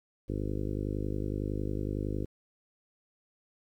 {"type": "harmonic tone", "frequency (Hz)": 50.9, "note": "G#1", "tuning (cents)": -34, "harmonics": [1, 2, 3, 4, 5, 6, 7, 8, 9, 10], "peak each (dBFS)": [-36, -36, -41, -42, -41, -39, -41, -43, -46, -47], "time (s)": [0.28, 2.26], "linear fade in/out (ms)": 20, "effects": ["11-bit"]}